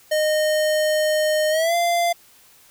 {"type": "tone with pitch glide", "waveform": "square", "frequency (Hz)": [615, 690.3], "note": ["D#5", "F5"], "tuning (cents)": [-20, -20], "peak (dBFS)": -18, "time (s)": [0.11, 2.13], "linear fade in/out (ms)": 10, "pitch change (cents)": 200, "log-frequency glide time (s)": [1.5, 1.75], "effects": ["white hiss -52 dBFS RMS until 2.7 s"]}